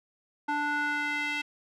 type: tone with band-pass filter sweep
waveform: square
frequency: 293.7 Hz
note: D4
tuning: in tune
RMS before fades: -30 dBFS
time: 0.48-1.42 s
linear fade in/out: 10 ms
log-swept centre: 1100 to 2500 Hz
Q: 2.8
effects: none